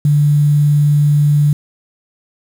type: tone with quantisation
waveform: sine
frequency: 146.83 Hz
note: D3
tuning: in tune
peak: -8 dBFS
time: 0.05-1.53 s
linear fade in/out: 2 ms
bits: 6
effects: none